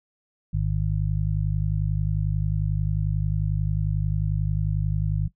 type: harmonic tone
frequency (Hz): 51.2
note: G#1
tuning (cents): -24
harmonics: 1 / 2 / 3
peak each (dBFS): -26 / -26 / -26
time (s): 0.53-5.28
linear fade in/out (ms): 10
effects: noise-tail reverb RT60 0.1 s tail -17 dB re dry